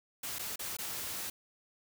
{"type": "noise with dropouts", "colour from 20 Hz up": "white", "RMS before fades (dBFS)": -39, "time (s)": [0.23, 1.3], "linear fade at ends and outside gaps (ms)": 5, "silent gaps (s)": [[0.386, 0.392], [0.559, 0.592], [0.769, 0.786]], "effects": []}